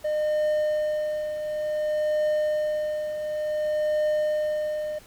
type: tone with tremolo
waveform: triangle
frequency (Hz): 608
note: D#5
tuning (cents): -40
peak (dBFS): -18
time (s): 0.04-4.99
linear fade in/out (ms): 10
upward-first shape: triangle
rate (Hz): 0.56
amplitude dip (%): 60
effects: pink hiss -51 dBFS RMS until 5.06 s + MP3 96 kbps